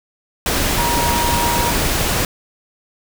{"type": "tone in noise", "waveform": "sine", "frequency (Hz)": 949, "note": "A#5", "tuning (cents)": 31, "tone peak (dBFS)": -19, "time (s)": [0.78, 1.71], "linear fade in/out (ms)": 2, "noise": "pink", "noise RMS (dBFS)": -18, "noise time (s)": [0.46, 2.25], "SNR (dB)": -4, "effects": []}